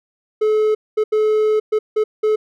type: tone bursts at uneven times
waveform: triangle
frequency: 430 Hz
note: A4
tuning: 40 cents flat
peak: -11 dBFS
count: 6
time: 0.41-0.75 / 0.97-1.04 / 1.12-1.6 / 1.72-1.79 / 1.96-2.04 / 2.23-2.36 s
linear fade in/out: 10 ms
effects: none